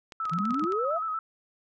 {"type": "clicks", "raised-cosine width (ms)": 0.2, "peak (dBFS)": -25, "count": 11, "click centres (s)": [0.122, 0.254, 0.296, 0.335, 0.387, 0.454, 0.507, 0.544, 0.595, 0.639, 0.722]}
{"type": "tone with vibrato", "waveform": "sine", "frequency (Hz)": 1290, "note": "E6", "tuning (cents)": -38, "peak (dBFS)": -28, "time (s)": [0.2, 1.19], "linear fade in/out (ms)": 2, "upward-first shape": "square", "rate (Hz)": 8.5, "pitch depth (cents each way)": 37}
{"type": "exponential sweep", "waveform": "sine", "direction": "up", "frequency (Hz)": [154.8, 713], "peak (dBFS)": -27, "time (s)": [0.31, 0.99], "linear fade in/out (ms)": 20}
{"type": "tone bursts", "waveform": "sine", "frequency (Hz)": 207.7, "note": "G#3", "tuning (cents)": 0, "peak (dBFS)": -31, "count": 3, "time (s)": [0.38, 0.651], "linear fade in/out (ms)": 5, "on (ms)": 31, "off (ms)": 89}
{"effects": []}